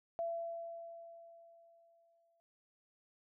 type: tone with exponential decay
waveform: sine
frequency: 673 Hz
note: E5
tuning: 36 cents sharp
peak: -34 dBFS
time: 0.19-2.4 s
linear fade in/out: 0 ms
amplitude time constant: 480 ms
effects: none